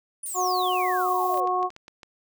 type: exponential sweep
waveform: sine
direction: down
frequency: 9956 to 466.2 Hz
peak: -31 dBFS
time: 0.23-1.46 s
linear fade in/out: 5 ms
type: noise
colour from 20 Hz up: violet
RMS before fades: -39 dBFS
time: 0.26-1.4 s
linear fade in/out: 0 ms
type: harmonic tone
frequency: 365.2 Hz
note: F#4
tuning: 23 cents flat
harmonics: 1 / 2 / 3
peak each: -29 / -25 / -25 dBFS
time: 0.34-1.7 s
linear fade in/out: 50 ms
type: clicks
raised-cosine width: 0.2 ms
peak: -26 dBFS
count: 8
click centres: 1.343 / 1.375 / 1.474 / 1.629 / 1.704 / 1.764 / 1.881 / 2.032 s
effects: none